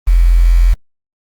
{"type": "tone with quantisation", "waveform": "sine", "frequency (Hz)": 42.91, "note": "F1", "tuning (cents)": -30, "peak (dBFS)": -5, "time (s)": [0.07, 0.74], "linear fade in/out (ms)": 10, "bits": 5, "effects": ["Opus 24 kbps"]}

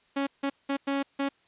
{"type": "tone bursts at uneven times", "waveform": "sawtooth", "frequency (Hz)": 277.2, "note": "C#4", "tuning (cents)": 0, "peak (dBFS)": -22, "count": 5, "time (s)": [[0.16, 0.27], [0.43, 0.5], [0.69, 0.77], [0.87, 1.03], [1.19, 1.29]], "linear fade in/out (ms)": 10, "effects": ["white hiss -65 dBFS RMS until 1.47 s", "resampled to 8000 Hz"]}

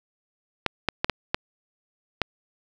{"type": "clicks", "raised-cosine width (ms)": 0.3, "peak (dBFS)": -5, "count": 6, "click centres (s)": [0.663, 0.887, 1.045, 1.097, 1.345, 2.217], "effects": []}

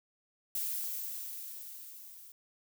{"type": "noise with level ramp", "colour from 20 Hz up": "violet", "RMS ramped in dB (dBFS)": [-34, -53], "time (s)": [0.55, 2.32], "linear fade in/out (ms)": 2, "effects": []}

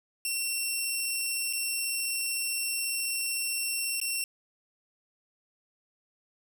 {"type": "tone with dropouts", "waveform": "10% pulse", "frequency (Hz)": 2719, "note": "F7", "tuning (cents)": -47, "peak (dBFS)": -20, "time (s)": [0.25, 4.24], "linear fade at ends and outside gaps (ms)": 1, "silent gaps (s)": [[1.528, 1.533], [4.001, 4.014]], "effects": []}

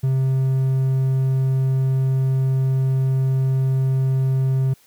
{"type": "tone", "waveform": "triangle", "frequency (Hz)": 132.5, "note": "C3", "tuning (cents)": 22, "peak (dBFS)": -14, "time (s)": [0.03, 4.74], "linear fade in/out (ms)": 10, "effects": ["white hiss -55 dBFS RMS until 4.86 s"]}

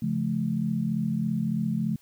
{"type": "chord", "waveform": "sine", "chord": "Db augmented", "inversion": "none", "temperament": "just", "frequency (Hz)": [138.59, 173.24, 216.5], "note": ["Db3", "F3", "A3"], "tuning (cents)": [0, -14, -28], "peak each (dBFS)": [-31, -29, -27], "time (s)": [0.02, 1.96], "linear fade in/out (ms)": 5, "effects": ["white hiss -61 dBFS RMS until 2.01 s"]}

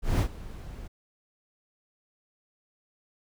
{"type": "noise with ADSR envelope", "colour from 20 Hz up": "brown", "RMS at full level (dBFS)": -20, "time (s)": [0.02, 0.88], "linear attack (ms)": 170, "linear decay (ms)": 90, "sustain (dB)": -20, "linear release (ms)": 13, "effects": []}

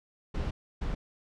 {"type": "noise bursts at uneven times", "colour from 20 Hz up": "brown", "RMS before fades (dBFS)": -32, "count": 2, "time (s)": [[0.34, 0.51], [0.81, 0.95]], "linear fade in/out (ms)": 10, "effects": ["low-pass 5000 Hz 12 dB/octave"]}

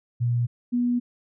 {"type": "tone pair in turn", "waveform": "sine", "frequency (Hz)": [120, 243.1], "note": ["B2", "B3"], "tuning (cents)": [-49, -27], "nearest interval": "octave", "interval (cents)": 1222, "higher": "second", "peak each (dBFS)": -20, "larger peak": "neither", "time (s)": [[0.2, 0.47], [0.72, 1]], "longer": "second", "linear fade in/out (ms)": 20, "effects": []}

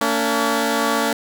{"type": "tone pair together", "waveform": "10% pulse", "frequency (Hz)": [227.4, 284.8], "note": ["A#3", "C#4"], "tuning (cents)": [-43, 47], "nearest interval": "major third", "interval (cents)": 390, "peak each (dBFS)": -12, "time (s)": [0.01, 1.13], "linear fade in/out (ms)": 2, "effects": []}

